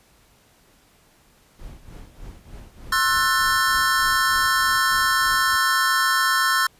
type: noise with tremolo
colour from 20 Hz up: brown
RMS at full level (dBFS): -37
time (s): 1.59-5.56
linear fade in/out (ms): 2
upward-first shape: triangle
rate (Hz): 3.3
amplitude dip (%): 85
type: chord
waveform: square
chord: F# half-diminished seventh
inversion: second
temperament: just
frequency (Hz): 1065.6 / 1332 / 1480 / 1776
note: C6 / E6 / F#6 / A6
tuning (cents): +31 / +18 / 0 / +16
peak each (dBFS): -24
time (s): 2.92-6.67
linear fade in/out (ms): 5
effects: pink hiss -57 dBFS RMS until 6.79 s + resampled to 32000 Hz